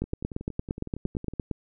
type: two click trains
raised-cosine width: 3 ms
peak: -15 / -24 dBFS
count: 14 / 15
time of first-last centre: 0.02-1.513 / 0.04-1.336 s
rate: 8.71 / 10.8 Hz
effects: none